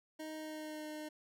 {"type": "tone with pitch glide", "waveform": "25% pulse", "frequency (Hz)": [312.2, 305.6], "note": ["D#4", "D#4"], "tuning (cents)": [6, -31], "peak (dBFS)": -39, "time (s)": [0.19, 1.09], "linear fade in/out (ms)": 10, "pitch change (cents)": -37, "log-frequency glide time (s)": [0.35, 0.87], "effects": []}